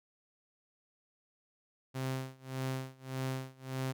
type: tone with tremolo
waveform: sawtooth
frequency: 131.4 Hz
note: C3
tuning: 8 cents sharp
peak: -29 dBFS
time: 1.94-3.93 s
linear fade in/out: 20 ms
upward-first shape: sine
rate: 1.7 Hz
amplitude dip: 95%
effects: none